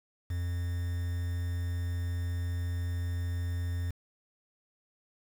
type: tone with quantisation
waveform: triangle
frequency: 87.31 Hz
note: F2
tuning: in tune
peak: -28 dBFS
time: 0.3-3.91 s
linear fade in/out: 5 ms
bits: 8
effects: none